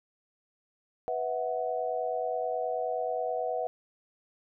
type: chord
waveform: sine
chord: B suspended fourth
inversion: none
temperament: equal with one note detuned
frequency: 493.9 / 650.6 / 740 Hz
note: B4 / E5 / F#5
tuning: 0 / -23 / 0 cents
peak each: -33 dBFS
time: 1.08-3.67 s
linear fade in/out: 0 ms
effects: none